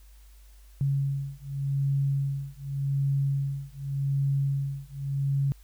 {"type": "beating tone pair", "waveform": "sine", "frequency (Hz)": [138.2, 139.06], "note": ["C#3", "C#3"], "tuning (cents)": [-5, 6], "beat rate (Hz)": 0.86, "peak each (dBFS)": -28, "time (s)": [0.81, 5.52], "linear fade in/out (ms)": 0, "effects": ["added 50 Hz sine -49 dBFS peak until 5.63 s", "white hiss -62 dBFS RMS until 5.63 s"]}